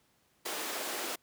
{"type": "high-pass noise", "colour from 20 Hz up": "pink", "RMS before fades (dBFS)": -37, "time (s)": [0.45, 1.16], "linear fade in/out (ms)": 10, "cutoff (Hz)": 320, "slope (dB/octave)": 24, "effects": ["pink hiss -70 dBFS RMS until 1.22 s", "high-pass 80 Hz 12 dB/octave"]}